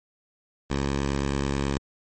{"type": "tone", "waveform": "10% pulse", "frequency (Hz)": 69.3, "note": "C#2", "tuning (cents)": 0, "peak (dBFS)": -16, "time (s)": [0.7, 1.78], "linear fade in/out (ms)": 5, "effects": ["MP3 32 kbps"]}